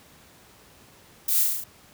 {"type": "noise with echo", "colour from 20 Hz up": "violet", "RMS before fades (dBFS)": -24, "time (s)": [1.28, 1.43], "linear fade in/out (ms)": 5, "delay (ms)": 35, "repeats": 6, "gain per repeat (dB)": -2, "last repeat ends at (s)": 1.64, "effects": ["pink hiss -53 dBFS RMS until 1.93 s", "high-pass 60 Hz 12 dB/octave"]}